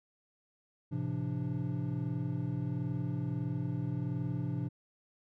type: tone cluster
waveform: triangle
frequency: 108.8 / 130.3 / 171.1 / 294.2 Hz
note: A2 / C3 / F3 / D4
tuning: -19 / -7 / -35 / +3 cents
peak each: -38 / -33 / -36 / -39 dBFS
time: 0.91-4.69 s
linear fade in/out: 20 ms
effects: none